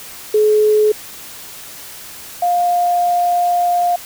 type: tone pair in turn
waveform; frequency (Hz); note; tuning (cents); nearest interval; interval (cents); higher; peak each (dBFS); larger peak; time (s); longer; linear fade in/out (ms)
sine; 425.8 / 704.8; G#4 / F5; +43 / +16; major sixth; 873; second; -9 / -12; first; 0.34-0.92 / 2.42-3.96; second; 5
effects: white hiss -34 dBFS RMS until 4.05 s